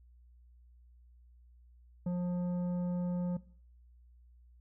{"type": "tone with tanh clipping", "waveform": "triangle", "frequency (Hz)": 177.6, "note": "F3", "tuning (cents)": 29, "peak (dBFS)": -32, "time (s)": [2.06, 3.37], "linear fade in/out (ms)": 5, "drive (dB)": 13, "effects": ["noise-tail reverb RT60 0.5 s tail -19 dB re dry", "added 60 Hz sine -57 dBFS peak until 4.6 s"]}